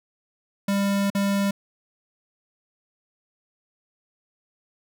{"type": "tone with dropouts", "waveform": "square", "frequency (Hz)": 199.1, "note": "G3", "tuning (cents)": 27, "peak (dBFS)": -21, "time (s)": [0.68, 1.51], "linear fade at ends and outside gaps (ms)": 5, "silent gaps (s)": [1.102, 1.149], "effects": []}